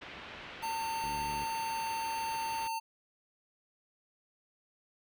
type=low-pass noise; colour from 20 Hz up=white; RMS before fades=-47 dBFS; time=0.01-2.68 s; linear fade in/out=10 ms; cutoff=3100 Hz; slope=24 dB/octave
type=tone; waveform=square; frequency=900 Hz; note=A5; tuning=39 cents sharp; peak=-34 dBFS; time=0.62-2.8 s; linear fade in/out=20 ms
type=click train; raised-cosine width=3 ms; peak=-34 dBFS; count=30; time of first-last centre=1.04-1.434 s; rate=73.6 Hz
effects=none